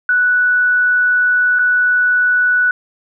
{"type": "tone with dropouts", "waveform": "sine", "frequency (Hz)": 1479, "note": "F#6", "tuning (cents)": -1, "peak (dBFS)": -10, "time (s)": [0.09, 2.71], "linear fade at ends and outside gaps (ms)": 2, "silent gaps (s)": [1.588, 1.592], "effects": []}